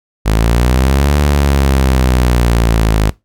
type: linear two-way sweep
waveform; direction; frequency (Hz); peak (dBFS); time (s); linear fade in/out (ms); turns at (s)
sawtooth; up then down; 52 to 73.42 to 52; -5; 0.25-3.11; 20; 1.18
effects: noise-tail reverb RT60 0.2 s tail -21 dB re dry